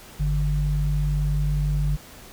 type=tone pair together; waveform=sine; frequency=48.91 / 146.83 Hz; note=G1 / D3; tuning=-3 / 0 cents; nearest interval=octave + perfect fifth; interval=1903 cents; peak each=-22 / -23 dBFS; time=0.19-1.97 s; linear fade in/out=20 ms; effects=pink hiss -45 dBFS RMS until 2.32 s